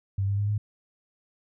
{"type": "tone with pitch steps", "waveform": "sine", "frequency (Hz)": [98, 100.17, 102.4, 104.67], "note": ["G2", "G2", "G#2", "G#2"], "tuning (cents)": [0, 38, -24, 14], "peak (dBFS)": -23, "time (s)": [0.18, 0.58], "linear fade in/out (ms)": 5, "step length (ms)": 100, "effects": []}